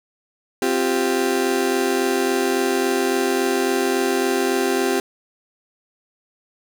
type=chord; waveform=35% pulse; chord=C suspended fourth; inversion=none; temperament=just; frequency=261.6 / 348.8 / 392.4 Hz; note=C4 / F4 / G4; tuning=0 / -2 / +2 cents; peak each=-22 / -22 / -19 dBFS; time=0.62-5 s; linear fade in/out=2 ms; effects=none